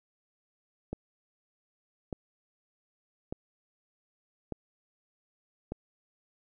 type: click train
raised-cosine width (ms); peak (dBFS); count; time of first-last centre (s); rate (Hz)
2; -21; 5; 0.93-5.72; 0.835
effects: none